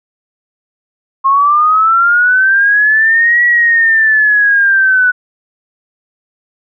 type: linear two-way sweep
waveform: sine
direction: up then down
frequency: 1071 to 1933 to 1476 Hz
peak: -6 dBFS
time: 1.24-5.12 s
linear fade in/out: 20 ms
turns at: 3.44 s
effects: none